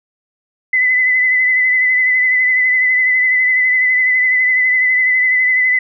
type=tone with vibrato; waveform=sine; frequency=2016 Hz; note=B6; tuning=35 cents sharp; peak=-10 dBFS; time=0.73-5.79 s; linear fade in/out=5 ms; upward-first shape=sine; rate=12 Hz; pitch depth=29 cents each way; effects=none